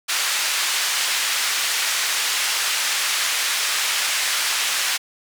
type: band-pass noise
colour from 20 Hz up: pink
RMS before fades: -22 dBFS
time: 0.08-4.98 s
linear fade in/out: 20 ms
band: 1700 to 9600 Hz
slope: 12 dB/octave
effects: none